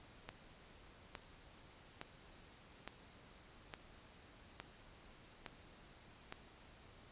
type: click train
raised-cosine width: 0.3 ms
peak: -29 dBFS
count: 8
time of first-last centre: 0.29-6.324 s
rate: 1.16 Hz
effects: pink hiss -61 dBFS RMS until 7.11 s + resampled to 8000 Hz